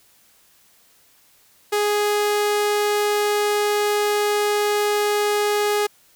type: tone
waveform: sawtooth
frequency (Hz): 415.3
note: G#4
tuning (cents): 0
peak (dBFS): -14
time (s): 1.72-5.87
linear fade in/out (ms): 10
effects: white hiss -56 dBFS RMS until 6.15 s